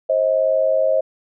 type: tone pair together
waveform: sine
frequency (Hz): 531.4 / 632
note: C5 / D#5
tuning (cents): +27 / +27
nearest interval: minor third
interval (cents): 300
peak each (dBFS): -17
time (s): 0.09-1.01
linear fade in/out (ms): 10
effects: none